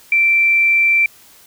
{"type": "tone", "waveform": "sine", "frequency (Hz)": 2345, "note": "D7", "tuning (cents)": -3, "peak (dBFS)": -10, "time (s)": [0.12, 1.06], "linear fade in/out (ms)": 2, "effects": ["white hiss -46 dBFS RMS until 1.46 s"]}